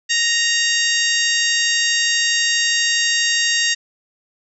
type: harmonic tone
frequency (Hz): 932.3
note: A#5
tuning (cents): 0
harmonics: 2 / 3 / 4 / 5 / 6 / 7 / 8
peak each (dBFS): -20 / -22 / -23 / -24 / -25 / -25 / -26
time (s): 0.09-3.75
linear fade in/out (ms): 20
effects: none